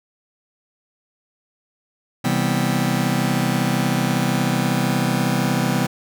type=chord; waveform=sawtooth; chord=C major seventh; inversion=none; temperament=just; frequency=130.81 / 163.52 / 196.22 / 245.3 Hz; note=C3 / E3 / G3 / B3; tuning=0 / -14 / +2 / -12 cents; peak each=-19 dBFS; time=2.24-5.87 s; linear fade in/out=10 ms; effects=none